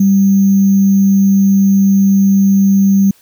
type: tone with sample-and-hold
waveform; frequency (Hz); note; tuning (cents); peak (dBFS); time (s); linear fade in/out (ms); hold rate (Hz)
sine; 196; G3; 0; -6; 0-3.11; 5; 6300
effects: white hiss -49 dBFS RMS until 3.21 s